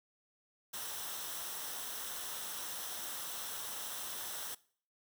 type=noise with comb filter; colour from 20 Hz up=white; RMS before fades=-42 dBFS; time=0.73-4.55 s; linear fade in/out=10 ms; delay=0.43 ms; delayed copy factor=-0.55; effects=noise-tail reverb RT60 0.5 s tail -21 dB re dry